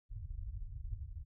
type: low-pass noise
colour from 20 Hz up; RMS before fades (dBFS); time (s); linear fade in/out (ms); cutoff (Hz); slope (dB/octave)
pink; -43; 0.09-1.25; 50; 110; 48
effects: none